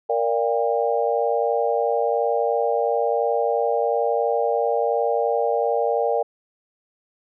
sine chord, G minor seventh, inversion first, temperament equal with one note detuned, 466.2 / 587.3 / 698.5 / 801.4 Hz, Bb4 / D5 / F5 / G5, 0 / 0 / 0 / +38 cents, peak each -22 / -24 / -26 / -25 dBFS, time 0.09-6.23 s, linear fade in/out 10 ms, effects none

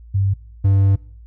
sine / triangle tone pair in turn, 98 / 98 Hz, G2 / G2, 0 / 0 cents, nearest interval unison, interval 0 cents, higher neither, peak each -14 / -9 dBFS, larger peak second, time 0.14-0.34 / 0.64-0.96 s, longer second, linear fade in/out 10 ms, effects noise-tail reverb RT60 0.5 s tail -21 dB re dry + added 57 Hz sine -38 dBFS peak until 1.26 s

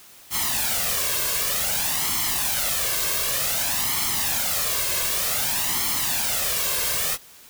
white noise with flanger, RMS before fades -24 dBFS, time 0.3-7.18 s, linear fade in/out 50 ms, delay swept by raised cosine 0.94 to 1.88 ms, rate 0.54 Hz, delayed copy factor +0.65, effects white hiss -48 dBFS RMS until 7.49 s

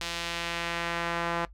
sawtooth tone with band-pass filter sweep, 170 Hz, F3, 46 cents flat, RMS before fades -32 dBFS, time 0.01-1.45 s, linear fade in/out 2 ms, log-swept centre 4000 to 1200 Hz, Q 1, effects noise-tail reverb RT60 0.1 s tail -18 dB re dry + added 50 Hz sine -47 dBFS peak until 1.53 s

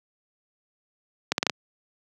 accelerating click train, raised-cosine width 0.2 ms, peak -4 dBFS, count 5, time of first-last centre 1.32-1.497 s, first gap 61 ms, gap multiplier 0.79, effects high-pass 150 Hz 12 dB/octave

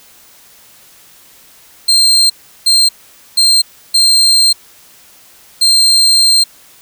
35% pulse tone bursts at uneven times, 4169 Hz, C8, 7 cents flat, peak -5 dBFS, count 5, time 1.88-2.3 / 2.66-2.89 / 3.37-3.62 / 3.94-4.53 / 5.61-6.44 s, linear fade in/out 10 ms, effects white hiss -43 dBFS RMS until 6.81 s

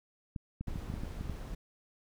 clicks, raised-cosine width 5 ms, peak -25 dBFS, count 9, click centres 0.362 / 0.61 / 0.683 / 0.759 / 0.901 / 0.94 / 1.035 / 1.21 / 1.297 s
brown noise, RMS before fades -41 dBFS, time 0.67-1.55 s, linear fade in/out 5 ms
effects none

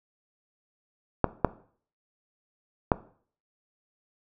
clicks, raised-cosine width 1 ms, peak -5 dBFS, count 3, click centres 1.243 / 1.447 / 2.918 s, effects noise-tail reverb RT60 0.5 s tail -17 dB re dry

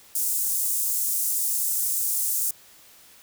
pink high-pass noise, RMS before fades -25 dBFS, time 0.15-2.51 s, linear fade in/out 5 ms, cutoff 7800 Hz, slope 24 dB/octave, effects white hiss -52 dBFS RMS until 3.22 s

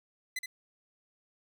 sawtooth tone with echo, 2019 Hz, B6, 38 cents sharp, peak -29 dBFS, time 0.36-0.39 s, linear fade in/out 5 ms, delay 70 ms, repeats 1, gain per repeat -5 dB, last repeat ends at 0.46 s, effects none

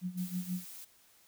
sine tone with tremolo, 181 Hz, F#3, 38 cents flat, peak -31 dBFS, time 0.01-0.65 s, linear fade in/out 50 ms, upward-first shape sine, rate 6.2 Hz, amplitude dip 85%
blue noise, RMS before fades -48 dBFS, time 0.17-0.85 s, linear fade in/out 10 ms
effects white hiss -64 dBFS RMS until 1.27 s

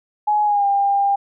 sine tone with pitch glide, 840 to 799.3 Hz, G#5 to G5, +19 to +33 cents, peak -14 dBFS, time 0.27-1.16 s, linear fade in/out 10 ms, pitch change -86 cents, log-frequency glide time 0.44-0.66 s, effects none

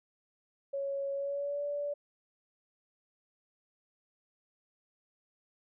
sine tone with pitch glide, 554.4 to 578.3 Hz, C#5 to D5, 0 to -27 cents, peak -32 dBFS, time 0.73-1.94 s, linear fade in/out 10 ms, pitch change +73 cents, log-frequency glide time 1.13-1.64 s, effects none

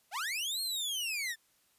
sawtooth linear two-way sweep, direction up then down, 622.3 to 4297 to 1735 Hz, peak -30 dBFS, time 0.11-1.36 s, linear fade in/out 50 ms, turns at 0.61 s, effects white hiss -70 dBFS RMS until 1.78 s + resampled to 32000 Hz

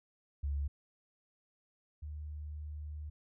sine tone pair in turn, 71 / 75.22 Hz, C#2 / D2, +42 / +42 cents, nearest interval minor second, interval 100 cents, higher second, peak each -32 / -40 dBFS, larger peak first, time 0.43-0.68 / 2.02-3.1 s, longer second, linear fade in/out 10 ms, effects none

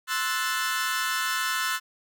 sawtooth chord, F# half-diminished seventh, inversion second, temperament equal, 1046.5 / 1318.5 / 1480 / 1760 Hz, C6 / E6 / F#6 / A6, 0 / 0 / 0 / 0 cents, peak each -29 / -27 / -27 / -27 dBFS, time 0.07-1.8 s, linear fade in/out 50 ms, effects none

